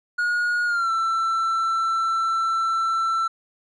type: tone with pitch glide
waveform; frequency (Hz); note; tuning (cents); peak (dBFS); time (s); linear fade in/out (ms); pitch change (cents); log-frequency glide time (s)
triangle; 1442 to 1337.7; F#6 to E6; -45 to +25; -18; 0.18-3.28; 10; -130; 0.66-0.9
effects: resampled to 22050 Hz